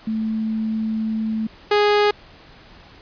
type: tone pair in turn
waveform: sine / sawtooth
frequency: 220 / 414.5 Hz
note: A3 / G#4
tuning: 0 / -3 cents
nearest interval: major seventh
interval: 1097 cents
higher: second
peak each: -20 / -10 dBFS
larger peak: second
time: 0.07-1.47 / 1.71-2.11 s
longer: first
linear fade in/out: 5 ms
effects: pink hiss -46 dBFS RMS until 3.01 s + resampled to 11025 Hz